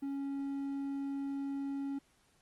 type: tone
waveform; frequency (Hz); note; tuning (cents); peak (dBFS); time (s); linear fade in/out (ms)
triangle; 277.2; C#4; 0; -33; 0.02-1.99; 10
effects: pink hiss -70 dBFS RMS until 2.41 s + Opus 32 kbps